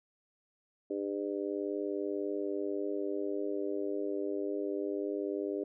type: harmonic tone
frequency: 100.2 Hz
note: G2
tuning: 38 cents sharp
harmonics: 3 / 4 / 5 / 6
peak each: -37 / -35 / -41 / -42 dBFS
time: 0.9-5.64 s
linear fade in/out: 5 ms
effects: none